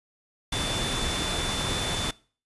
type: tone in noise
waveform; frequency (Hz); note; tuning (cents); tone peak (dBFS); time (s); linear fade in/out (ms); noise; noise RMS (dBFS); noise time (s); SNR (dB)
sine; 3520; A7; 0; -31; 0.52-2.11; 5; pink; -29; 0.52-2.11; -5
effects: noise-tail reverb RT60 0.4 s tail -22 dB re dry + resampled to 24000 Hz